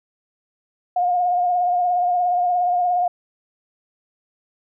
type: tone with vibrato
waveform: sine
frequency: 714 Hz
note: F5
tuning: 38 cents sharp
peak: -16 dBFS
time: 0.96-3.08 s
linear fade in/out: 5 ms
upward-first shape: triangle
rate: 17 Hz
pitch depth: 39 cents each way
effects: none